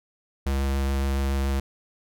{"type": "tone with vibrato", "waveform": "square", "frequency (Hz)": 68.2, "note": "C#2", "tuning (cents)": -28, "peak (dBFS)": -23, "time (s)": [0.46, 1.6], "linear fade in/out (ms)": 5, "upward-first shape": "sine", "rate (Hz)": 7.1, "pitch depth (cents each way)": 11, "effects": []}